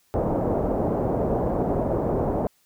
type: low-pass noise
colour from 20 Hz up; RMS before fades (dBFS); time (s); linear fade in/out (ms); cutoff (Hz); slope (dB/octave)
white; -24; 0.14-2.47; 0; 670; 24
effects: white hiss -64 dBFS RMS until 2.65 s